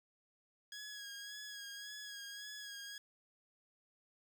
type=tone with vibrato; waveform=15% pulse; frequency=1659 Hz; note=G#6; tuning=2 cents flat; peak=-40 dBFS; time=0.72-2.98 s; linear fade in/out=2 ms; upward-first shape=sine; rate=1.8 Hz; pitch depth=36 cents each way; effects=none